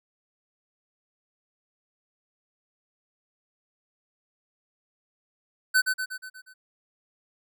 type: tone with echo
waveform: square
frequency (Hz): 1515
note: F#6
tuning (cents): +40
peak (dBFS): -18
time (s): 5.74-5.82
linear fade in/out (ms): 20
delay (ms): 120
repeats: 6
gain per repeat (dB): -5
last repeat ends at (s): 6.54
effects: none